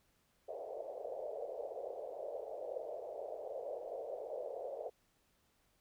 white band-pass noise, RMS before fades -44 dBFS, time 0.48-4.9 s, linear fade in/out 10 ms, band 460 to 640 Hz, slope 48 dB/octave, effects pink hiss -75 dBFS RMS until 5.8 s

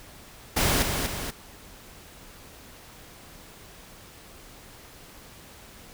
pink noise with echo, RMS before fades -23 dBFS, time 0.56-0.83 s, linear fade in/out 10 ms, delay 240 ms, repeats 2, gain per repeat -5 dB, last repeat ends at 1.31 s, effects pink hiss -48 dBFS RMS until 5.93 s

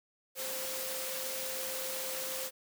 sine tone in noise, 523.3 Hz, C5, in tune, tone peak -42 dBFS, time 0.35-2.51 s, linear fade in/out 50 ms, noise white, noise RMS -38 dBFS, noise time 0.35-2.51 s, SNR -7 dB, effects high-pass 200 Hz 12 dB/octave

